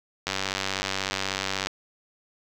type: click train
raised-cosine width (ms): 0.2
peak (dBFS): -9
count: 136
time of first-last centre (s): 0.27-1.67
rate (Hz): 96.4
effects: 7-bit